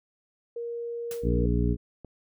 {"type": "tone", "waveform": "sine", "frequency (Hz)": 470, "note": "A#4", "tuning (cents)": 14, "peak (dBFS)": -31, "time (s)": [0.56, 1.46], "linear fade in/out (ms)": 5}
{"type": "noise with exponential decay", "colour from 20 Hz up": "white", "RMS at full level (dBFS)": -38, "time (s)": [1.11, 1.3], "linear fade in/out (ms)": 1, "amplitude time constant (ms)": 41}
{"type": "harmonic tone", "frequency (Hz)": 59.3, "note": "A#1", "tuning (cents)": 30, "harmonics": [1, 2, 3, 4, 5, 7], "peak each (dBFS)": [-25, -28, -30, -31, -32, -33], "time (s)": [1.22, 1.77], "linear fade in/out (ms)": 50}
{"type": "click", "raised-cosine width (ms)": 2, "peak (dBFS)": -29, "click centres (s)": 2.047}
{"effects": []}